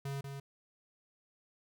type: tone with echo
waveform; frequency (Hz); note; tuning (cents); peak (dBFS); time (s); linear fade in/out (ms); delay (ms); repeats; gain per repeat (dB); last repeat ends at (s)
square; 138.59; C#3; 0; -37; 0.05-0.21; 5; 190; 1; -5; 0.4
effects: none